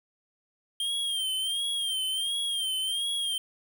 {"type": "tone with vibrato", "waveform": "square", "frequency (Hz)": 3187, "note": "G7", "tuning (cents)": 28, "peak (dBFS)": -28, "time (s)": [0.8, 3.38], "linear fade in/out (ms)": 2, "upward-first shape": "sine", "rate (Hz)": 1.4, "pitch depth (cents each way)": 74, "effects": ["9-bit"]}